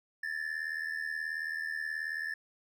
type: ring-modulated tone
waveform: triangle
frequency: 1760 Hz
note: A6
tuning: in tune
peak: -29 dBFS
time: 0.23-2.34 s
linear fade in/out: 5 ms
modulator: 39.3 Hz
effects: none